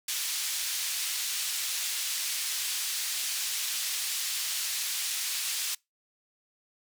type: band-pass noise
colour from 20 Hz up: pink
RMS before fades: -32 dBFS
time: 0.08-5.75 s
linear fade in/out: 5 ms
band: 3300 to 14000 Hz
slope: 12 dB/octave
effects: noise-tail reverb RT60 0.2 s tail -25 dB re dry